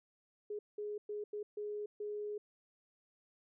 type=tone bursts at uneven times; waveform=sine; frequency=417.2 Hz; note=G#4; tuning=8 cents sharp; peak=-38 dBFS; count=6; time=0.5-0.59 / 0.78-0.98 / 1.09-1.24 / 1.33-1.43 / 1.57-1.86 / 2-2.38 s; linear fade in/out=5 ms; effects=none